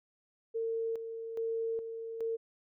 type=tone with tremolo; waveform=sine; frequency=454 Hz; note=A#4; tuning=46 cents flat; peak=-31 dBFS; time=0.54-2.37 s; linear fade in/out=20 ms; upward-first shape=square; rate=1.2 Hz; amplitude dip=55%; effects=none